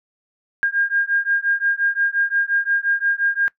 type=beating tone pair; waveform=sine; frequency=1611 / 1616.7 Hz; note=G6 / G#6; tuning=+47 / -47 cents; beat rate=5.7 Hz; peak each=-20 dBFS; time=0.63-3.48 s; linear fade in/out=0 ms; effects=noise-tail reverb RT60 0.1 s tail -21 dB re dry